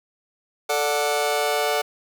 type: chord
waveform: sawtooth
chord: D major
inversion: second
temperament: just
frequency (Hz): 440.5 / 587.3 / 734.2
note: A4 / D5 / F#5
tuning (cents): +2 / 0 / -14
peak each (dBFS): -21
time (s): 0.69-1.82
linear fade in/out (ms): 10
effects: none